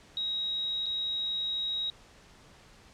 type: tone with dropouts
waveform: sine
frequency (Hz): 3807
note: A#7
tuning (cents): +36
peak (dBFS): -29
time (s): 0.17-1.9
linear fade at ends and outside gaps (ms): 1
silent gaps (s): 0.859-0.864
effects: pink hiss -56 dBFS RMS until 2.93 s + low-pass 7000 Hz 12 dB/octave